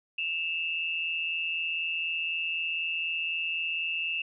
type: tone pair together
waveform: sine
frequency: 2637 / 2801 Hz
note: E7 / F7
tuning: 0 / +4 cents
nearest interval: minor second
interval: 104 cents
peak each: -30 / -33 dBFS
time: 0.18-4.22 s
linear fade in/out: 5 ms
effects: none